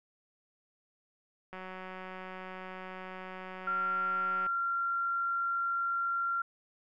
click train, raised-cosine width 0.5 ms, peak -29 dBFS, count 547, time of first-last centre 1.53-4.465 s, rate 186 Hz
sine tone, 1377 Hz, F6, 25 cents flat, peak -29 dBFS, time 3.67-6.42 s, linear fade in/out 5 ms
effects none

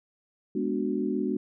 sine chord, G# half-diminished seventh, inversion none, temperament equal, 207.7 / 246.9 / 293.7 / 370 Hz, G#3 / B3 / D4 / F#4, 0 / 0 / 0 / 0 cents, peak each -31 dBFS, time 0.55-1.37 s, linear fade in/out 5 ms, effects none

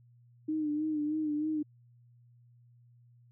sine tone with vibrato, 304.3 Hz, D#4, 38 cents flat, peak -29 dBFS, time 0.48-1.63 s, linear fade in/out 10 ms, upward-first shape sine, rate 3.2 Hz, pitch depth 50 cents each way, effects added 120 Hz sine -58 dBFS peak until 3.31 s

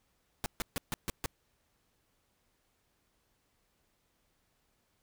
pink noise bursts, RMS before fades -34 dBFS, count 6, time 0.44-1.26 s, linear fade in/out 0 ms, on 20 ms, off 140 ms, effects pink hiss -75 dBFS RMS until 5.02 s

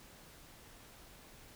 silence, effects pink hiss -57 dBFS RMS until 1.55 s

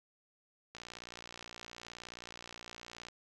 click train, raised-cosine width 0.2 ms, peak -29 dBFS, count 139, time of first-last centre 0.75-3.085 s, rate 59.1 Hz, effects none

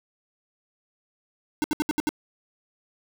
square tone bursts, 302.8 Hz, D#4, 47 cents flat, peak -22 dBFS, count 6, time 1.62-2.091 s, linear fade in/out 0 ms, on 21 ms, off 69 ms, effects none

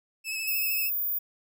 sawtooth tone with vibrato, 2600 Hz, E7, 24 cents flat, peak -27 dBFS, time 0.24-0.91 s, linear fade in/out 50 ms, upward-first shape sine, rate 13 Hz, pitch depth 27 cents each way
sine tone, 14870 Hz, A#9, 5 cents flat, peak -26 dBFS, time 0.47-1.19 s, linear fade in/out 10 ms
effects none

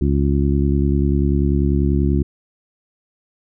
harmonic tone, 70.2 Hz, C#2, 22 cents sharp, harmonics 1 / 2 / 3 / 4 / 5, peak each -17 / -20 / -22 / -23 / -24 dBFS, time 0.01-2.23 s, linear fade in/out 5 ms, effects none

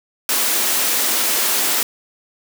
white high-pass noise, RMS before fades -18 dBFS, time 0.29-1.83 s, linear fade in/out 2 ms, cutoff 210 Hz, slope 48 dB/octave, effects none

